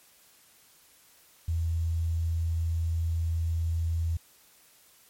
sine tone with quantisation, 82.7 Hz, E2, 6 cents sharp, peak -25 dBFS, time 1.48-4.17 s, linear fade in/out 5 ms, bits 9, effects white hiss -59 dBFS RMS until 5.09 s + MP3 64 kbps

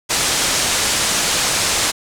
white low-pass noise, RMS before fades -18 dBFS, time 0.09-1.92 s, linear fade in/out 20 ms, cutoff 8800 Hz, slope 24 dB/octave, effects none

